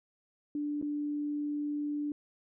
sine tone with dropouts, 293.8 Hz, D4, 1 cent sharp, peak -31 dBFS, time 0.55-2.12 s, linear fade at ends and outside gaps 2 ms, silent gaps 0.815-0.825 s, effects none

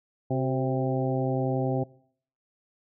harmonic tone with a mistuned harmonic, 131.6 Hz, C3, 10 cents sharp, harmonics 1 / 2 / 3 / 4 / 5 / 6, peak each -27 / -30 / -32 / -33 / -34 / -35 dBFS, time 0.3-1.84 s, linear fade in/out 10 ms, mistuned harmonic 3, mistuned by -46 cents, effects noise-tail reverb RT60 0.6 s tail -22 dB re dry

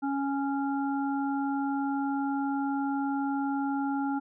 harmonic tone, 277.2 Hz, C#4, in tune, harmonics 1 / 3 / 5, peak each -28 / -33 / -39 dBFS, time 0.02-4.2 s, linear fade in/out 20 ms, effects none

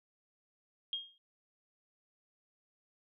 sine tone with exponential decay, 3239 Hz, G#7, 44 cents flat, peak -31 dBFS, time 0.93-1.18 s, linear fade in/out 1 ms, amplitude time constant 53 ms, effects none

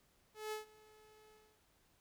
sawtooth tone with ADSR envelope, 430 Hz, A4, 40 cents flat, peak -35 dBFS, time 0.34-1.62 s, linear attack 180 ms, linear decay 130 ms, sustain -23 dB, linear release 310 ms, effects pink hiss -73 dBFS RMS until 2 s

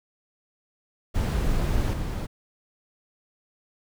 brown noise with level steps, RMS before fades -24 / -29 dBFS, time 1.14-2.27 s, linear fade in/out 20 ms, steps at 1.93 s, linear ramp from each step 5 ms, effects none

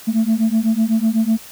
sine beating tone pair, 218.7 / 226.7 Hz, A3 / A#3, -10 / -48 cents, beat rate 8 Hz, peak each -15 dBFS, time 0.07-1.38 s, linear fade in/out 20 ms, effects tanh soft clip ceiling -10 dBFS + white hiss -39 dBFS RMS until 1.51 s

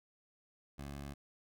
15% pulse tone, 70.4 Hz, C#2, 27 cents sharp, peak -37 dBFS, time 0.78-1.14 s, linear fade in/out 10 ms, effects none

